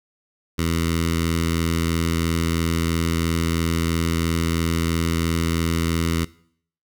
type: tone with notch filter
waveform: 10% pulse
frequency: 83 Hz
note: E2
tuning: 12 cents sharp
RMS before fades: -22 dBFS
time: 0.58-6.25 s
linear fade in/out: 10 ms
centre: 650 Hz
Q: 0.64
effects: noise-tail reverb RT60 0.6 s tail -20 dB re dry